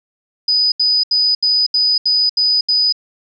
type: tone bursts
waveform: sine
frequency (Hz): 4978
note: D#8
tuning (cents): 0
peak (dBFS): -11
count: 8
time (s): 0.48-2.925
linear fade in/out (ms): 5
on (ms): 240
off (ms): 75
effects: none